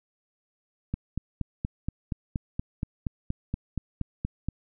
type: click train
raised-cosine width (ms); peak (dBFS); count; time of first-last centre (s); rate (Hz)
5; -16; 16; 0.94-4.486; 4.23
effects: none